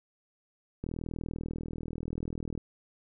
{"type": "click train", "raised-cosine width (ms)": 3, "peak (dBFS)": -23, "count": 71, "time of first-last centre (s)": [0.84, 2.577], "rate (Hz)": 40.3, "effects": []}